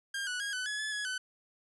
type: tone with pitch steps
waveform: sawtooth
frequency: 1606 / 1477 / 1637 / 1503 / 1692 / 1721 / 1681 / 1510 Hz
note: G6 / F#6 / G#6 / F#6 / G#6 / A6 / G#6 / F#6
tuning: +41 / -3 / -25 / +27 / +32 / -39 / +20 / +35 cents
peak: -30 dBFS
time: 0.14-1.18 s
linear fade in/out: 5 ms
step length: 130 ms
effects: resampled to 24000 Hz